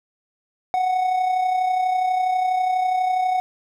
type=tone with amplitude modulation; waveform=triangle; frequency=740 Hz; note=F#5; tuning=in tune; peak=-14 dBFS; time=0.74-3.4 s; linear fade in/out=0 ms; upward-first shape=sine; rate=32.2 Hz; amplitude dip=45%; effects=none